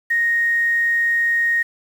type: tone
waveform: sine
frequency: 1864.7 Hz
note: A#6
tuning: in tune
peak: -15 dBFS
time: 0.1-1.63 s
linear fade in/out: 10 ms
effects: 7-bit